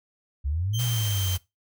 sine exponential two-way sweep, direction up then down, 65.9 to 123.47 to 87.7 Hz, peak -24 dBFS, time 0.44-1.38 s, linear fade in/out 20 ms, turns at 0.82 s
30% pulse tone, 3138 Hz, G7, 1 cent sharp, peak -29 dBFS, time 0.73-1.37 s, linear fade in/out 20 ms
white noise, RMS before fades -35 dBFS, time 0.78-1.38 s, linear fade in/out 20 ms
effects noise-tail reverb RT60 0.2 s tail -19 dB re dry

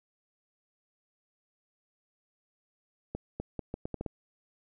accelerating click train, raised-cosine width 2 ms, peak -21 dBFS, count 8, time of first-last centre 3.15-4.063 s, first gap 250 ms, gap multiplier 0.77, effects none

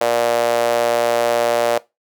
sawtooth tone with high-pass filter, 118.2 Hz, A#2, 24 cents sharp, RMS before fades -17 dBFS, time 0.01-1.78 s, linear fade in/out 0 ms, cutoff 570 Hz, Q 4.4, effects noise-tail reverb RT60 0.2 s tail -19 dB re dry

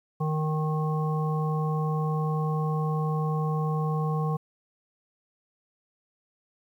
harmonic tone, 155.1 Hz, D#3, 5 cents flat, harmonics 1 / 3 / 5 / 7, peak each -25 / -34 / -36 / -35 dBFS, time 0.2-4.37 s, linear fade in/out 10 ms, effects 10-bit

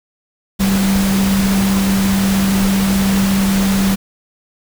sine tone in noise, 194.7 Hz, G3, 12 cents flat, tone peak -12 dBFS, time 0.59-3.96 s, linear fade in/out 20 ms, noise pink, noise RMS -21 dBFS, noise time 0.59-3.96 s, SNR +6 dB, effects none

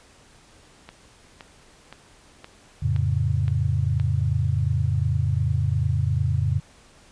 click train, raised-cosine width 0.3 ms, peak -23 dBFS, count 7, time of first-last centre 0.89-3.999 s, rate 1.93 Hz
sine chord, F augmented, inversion none, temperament equal, 87.31 / 110 / 138.59 Hz, F2 / A2 / C#3, 0 / 0 / 0 cents, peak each -24 dBFS, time 2.82-6.6 s, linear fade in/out 10 ms
effects pink hiss -53 dBFS RMS until 7.11 s + resampled to 22050 Hz

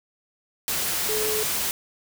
sine tone in noise, 430.3 Hz, A4, 39 cents flat, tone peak -26 dBFS, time 1.09-1.43 s, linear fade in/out 0 ms, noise white, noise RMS -26 dBFS, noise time 0.68-1.71 s, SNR -3 dB, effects none

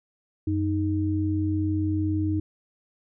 sine tone pair together, 93.46 / 311.1 Hz, F#2 / D#4, +18 / 0 cents, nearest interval octave + major sixth, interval 2082 cents, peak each -25 dBFS, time 0.47-2.4 s, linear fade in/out 5 ms, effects none

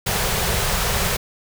pink band-stop noise, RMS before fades -21 dBFS, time 0.06-1.17 s, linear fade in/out 10 ms, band 220 to 370 Hz, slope 96 dB/octave, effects none

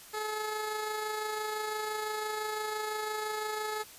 15% pulse tone with amplitude modulation, 428.5 Hz, A4, 46 cents flat, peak -25 dBFS, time 0.13-3.84 s, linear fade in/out 20 ms, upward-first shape sine, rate 25.9 Hz, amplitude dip 35%, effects white hiss -51 dBFS RMS until 3.98 s + resampled to 32000 Hz

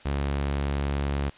sawtooth tone, 70.3 Hz, C#2, 25 cents sharp, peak -21 dBFS, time 0.05-1.3 s, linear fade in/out 10 ms, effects white hiss -51 dBFS RMS until 1.37 s + resampled to 8000 Hz

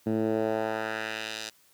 10% pulse tone with band-pass filter sweep, 110 Hz, A2, in tune, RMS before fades -30 dBFS, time 0.06-1.5 s, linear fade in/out 10 ms, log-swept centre 230 to 5200 Hz, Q 1.2, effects white hiss -62 dBFS RMS until 1.73 s + high-pass 60 Hz 12 dB/octave

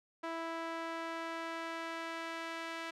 sawtooth tone with band-pass filter sweep, 329.6 Hz, E4, in tune, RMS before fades -41 dBFS, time 0.23-2.91 s, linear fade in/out 10 ms, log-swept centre 1100 to 2000 Hz, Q 0.88, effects none

